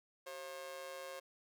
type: tone with amplitude modulation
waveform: sawtooth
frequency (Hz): 537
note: C5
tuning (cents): +45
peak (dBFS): -38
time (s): 0.26-1.2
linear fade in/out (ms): 10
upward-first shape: sine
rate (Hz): 154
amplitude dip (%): 75
effects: none